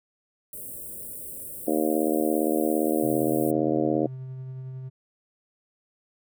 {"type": "band-stop noise", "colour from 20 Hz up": "white", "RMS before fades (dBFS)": -38, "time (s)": [0.53, 3.51], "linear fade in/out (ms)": 2, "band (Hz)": [620, 8100], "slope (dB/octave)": 96}
{"type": "harmonic tone", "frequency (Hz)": 77.5, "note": "D#2", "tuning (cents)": -6, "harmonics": [3, 4, 5, 6, 7, 8, 9], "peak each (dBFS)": [-30, -25, -29, -31, -29, -34, -33], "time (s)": [1.67, 4.07], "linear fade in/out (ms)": 10}
{"type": "tone with tremolo", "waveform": "triangle", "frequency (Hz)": 130.3, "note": "C3", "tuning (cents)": -7, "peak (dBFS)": -31, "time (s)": [3.02, 4.9], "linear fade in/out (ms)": 20, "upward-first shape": "triangle", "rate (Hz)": 11, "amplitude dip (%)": 25}
{"effects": []}